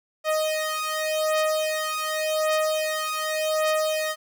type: beating tone pair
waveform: sawtooth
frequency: 622.3 / 623.17 Hz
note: D#5 / D#5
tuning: 0 / +3 cents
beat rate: 0.87 Hz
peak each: -22 dBFS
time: 0.24-4.16 s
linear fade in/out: 50 ms
effects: none